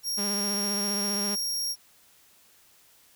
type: tone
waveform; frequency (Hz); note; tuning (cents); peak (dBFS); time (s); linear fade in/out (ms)
sawtooth; 5588; F8; 0; -25; 0.03-1.76; 50
type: tone with vibrato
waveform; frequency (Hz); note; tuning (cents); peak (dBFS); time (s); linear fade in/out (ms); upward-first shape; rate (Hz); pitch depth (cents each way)
sawtooth; 202.8; G#3; -41; -27; 0.17-1.36; 20; sine; 15; 34
effects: white hiss -59 dBFS RMS until 3.15 s